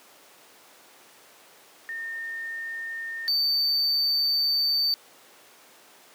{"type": "tone pair in turn", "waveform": ["sine", "triangle"], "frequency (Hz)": [1824, 4574], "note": ["A#6", "D8"], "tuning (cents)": [-38, -47], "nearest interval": "octave + major third", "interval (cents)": 1591, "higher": "second", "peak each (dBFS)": [-31, -20], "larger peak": "second", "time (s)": [[1.89, 3.28], [3.28, 4.94]], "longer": "second", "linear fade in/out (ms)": 0, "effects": ["pink hiss -52 dBFS RMS until 6.14 s", "high-pass 400 Hz 12 dB/octave"]}